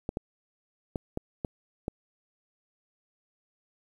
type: clicks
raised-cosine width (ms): 2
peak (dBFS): -17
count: 6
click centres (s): 0.091 / 0.171 / 0.958 / 1.174 / 1.448 / 1.881
effects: 9-bit